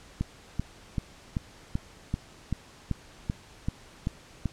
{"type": "click train", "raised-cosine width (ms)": 5, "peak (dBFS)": -15, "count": 12, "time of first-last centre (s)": [0.21, 4.457], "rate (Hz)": 2.59, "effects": ["pink hiss -52 dBFS RMS until 4.52 s", "low-pass 8000 Hz 12 dB/octave"]}